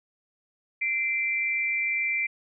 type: tone pair together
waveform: sine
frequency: 2071 / 2349 Hz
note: C7 / D7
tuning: -18 / 0 cents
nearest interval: major second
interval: 218 cents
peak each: -28 / -26 dBFS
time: 0.81-2.27 s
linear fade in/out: 10 ms
effects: none